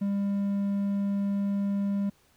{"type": "tone", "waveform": "triangle", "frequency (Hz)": 199.9, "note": "G3", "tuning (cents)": 34, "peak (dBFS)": -23, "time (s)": [0.01, 2.1], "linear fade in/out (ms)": 10, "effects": ["pink hiss -64 dBFS RMS until 2.36 s"]}